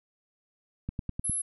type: click train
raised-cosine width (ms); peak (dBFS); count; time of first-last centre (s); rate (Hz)
5; -20; 5; 0.89-1.297; 9.84
type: tone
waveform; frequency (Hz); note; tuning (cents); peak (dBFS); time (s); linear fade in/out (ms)
sine; 11000; F9; -27; -28; 1.24-1.42; 10
effects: none